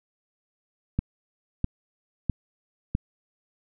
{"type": "click train", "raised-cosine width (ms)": 5, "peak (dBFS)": -11, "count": 4, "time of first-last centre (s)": [0.99, 2.951], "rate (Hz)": 1.53, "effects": []}